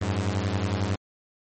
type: beating tone pair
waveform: sawtooth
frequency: 92.5 / 103.5 Hz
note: F#2 / G#2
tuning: 0 / -5 cents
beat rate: 11 Hz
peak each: -23 dBFS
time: 0.01-0.96 s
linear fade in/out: 10 ms
effects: MP3 32 kbps